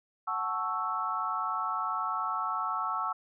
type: chord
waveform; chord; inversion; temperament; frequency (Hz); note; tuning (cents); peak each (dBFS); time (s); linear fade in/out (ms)
sine; F# minor seventh; none; equal; 740 / 880 / 1108.7 / 1318.5; F#5 / A5 / C#6 / E6; 0 / 0 / 0 / 0; -38 / -37 / -34 / -32; 0.27-3.13; 10
effects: none